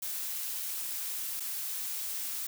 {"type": "noise with dropouts", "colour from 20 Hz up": "blue", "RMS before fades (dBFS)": -36, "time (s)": [0.02, 2.47], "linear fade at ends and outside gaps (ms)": 5, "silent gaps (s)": [1.399, 1.403], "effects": []}